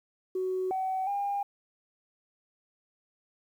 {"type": "tone with pitch steps", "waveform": "sine", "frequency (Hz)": [372.6, 757, 805], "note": ["F#4", "F#5", "G5"], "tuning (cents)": [12, 39, 46], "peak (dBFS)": -27, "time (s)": [0.35, 1.43], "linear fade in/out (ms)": 5, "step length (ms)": 360, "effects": ["tanh soft clip ceiling -23 dBFS", "10-bit"]}